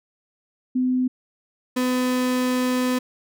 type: tone pair in turn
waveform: sine / 35% pulse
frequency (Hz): 254.2 / 252.3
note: C4 / B3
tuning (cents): -50 / +37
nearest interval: unison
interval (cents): 13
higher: first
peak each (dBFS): -18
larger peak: neither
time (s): 0.75-1.08 / 1.76-2.99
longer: second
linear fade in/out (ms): 10
effects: none